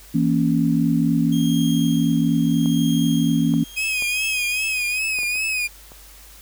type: chord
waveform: sine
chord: A# diminished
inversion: second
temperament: equal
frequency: 164.81 / 233.1 / 277.2 Hz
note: E3 / A#3 / C#4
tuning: 0 / 0 / 0 cents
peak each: -20 dBFS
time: 0.14-3.64 s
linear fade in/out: 10 ms
type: tone with tremolo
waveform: sawtooth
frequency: 3235 Hz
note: G#7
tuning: 46 cents flat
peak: -26 dBFS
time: 1.32-4.99 s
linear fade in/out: 5 ms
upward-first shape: sine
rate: 0.76 Hz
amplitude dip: 75%
type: clicks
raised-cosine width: 1 ms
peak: -22 / -21 / -23 / -24 / -28 / -31 / -28 dBFS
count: 7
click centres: 2.659 / 3.539 / 4.023 / 5.188 / 5.232 / 5.356 / 5.919 s
type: tone with vibrato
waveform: 40% pulse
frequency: 2509 Hz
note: D#7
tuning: 14 cents sharp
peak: -20 dBFS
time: 3.76-5.68 s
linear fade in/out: 20 ms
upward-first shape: triangle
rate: 2.5 Hz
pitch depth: 76 cents each way
effects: added 50 Hz sine -46 dBFS peak until 6.41 s + white hiss -46 dBFS RMS until 6.41 s